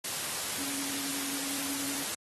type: tone in noise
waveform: sine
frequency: 277.2 Hz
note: C#4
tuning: in tune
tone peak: -40 dBFS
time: 0.58-2.03 s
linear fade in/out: 5 ms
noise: white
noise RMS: -34 dBFS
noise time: 0.04-2.15 s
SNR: -9 dB
effects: high-pass 100 Hz 12 dB/octave + AAC 32 kbps